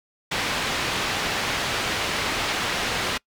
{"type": "low-pass noise", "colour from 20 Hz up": "white", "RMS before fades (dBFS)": -26, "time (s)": [0.31, 3.18], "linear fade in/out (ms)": 10, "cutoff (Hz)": 3300, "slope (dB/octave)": 12, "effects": ["noise-tail reverb RT60 0.1 s tail -25 dB re dry"]}